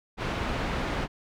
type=low-pass noise; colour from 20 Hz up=pink; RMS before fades=-30 dBFS; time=0.17-1.08 s; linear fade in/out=50 ms; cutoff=2700 Hz; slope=12 dB/octave; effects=none